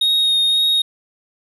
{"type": "tone with vibrato", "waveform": "triangle", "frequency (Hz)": 3729, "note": "A#7", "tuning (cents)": 0, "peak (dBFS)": -12, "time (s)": [0.01, 0.82], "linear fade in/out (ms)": 5, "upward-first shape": "sine", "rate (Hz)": 1.9, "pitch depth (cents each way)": 13, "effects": []}